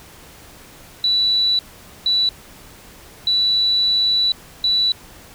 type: tone bursts at uneven times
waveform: sine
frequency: 3951 Hz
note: B7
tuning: in tune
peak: -14 dBFS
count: 4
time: 1.04-1.59 / 2.06-2.29 / 3.27-4.32 / 4.64-4.92 s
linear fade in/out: 2 ms
effects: pink hiss -43 dBFS RMS until 5.34 s